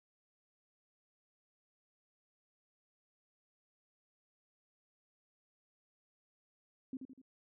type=tone with echo; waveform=sine; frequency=261.6 Hz; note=C4; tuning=in tune; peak=-38 dBFS; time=6.93-6.97 s; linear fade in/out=2 ms; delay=82 ms; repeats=3; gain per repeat=-6 dB; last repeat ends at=7.216 s; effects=none